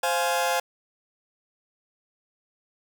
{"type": "chord", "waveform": "sawtooth", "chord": "F minor", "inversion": "second", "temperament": "just", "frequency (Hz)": [523.8, 698.5, 838.1], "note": ["C5", "F5", "Ab5"], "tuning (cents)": [2, 0, 16], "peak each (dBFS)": -23, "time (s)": [0.03, 0.6], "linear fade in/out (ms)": 5, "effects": []}